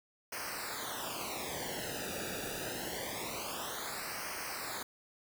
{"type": "noise with flanger", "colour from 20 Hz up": "pink", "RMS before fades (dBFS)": -40, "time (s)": [0.32, 4.83], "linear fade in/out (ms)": 5, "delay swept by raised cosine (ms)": [0.27, 0.95], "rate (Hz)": 0.25, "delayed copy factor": -0.95, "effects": []}